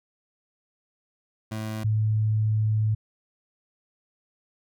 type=tone pair in turn; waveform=25% pulse / sine; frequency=109.1 / 108.22 Hz; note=A2 / A2; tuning=-14 / -28 cents; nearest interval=unison; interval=14 cents; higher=first; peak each=-26 / -20 dBFS; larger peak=second; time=1.51-1.84 / 1.84-2.95 s; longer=second; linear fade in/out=10 ms; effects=none